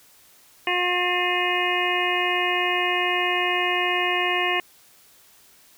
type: harmonic tone with a mistuned harmonic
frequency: 358.5 Hz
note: F4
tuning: 45 cents sharp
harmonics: 1 / 2 / 3 / 5 / 6 / 7 / 8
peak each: -28 / -28 / -28 / -28 / -28 / -28 / -28 dBFS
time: 0.67-4.6 s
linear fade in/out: 2 ms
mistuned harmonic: 6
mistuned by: -44 cents
effects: white hiss -54 dBFS RMS until 5.77 s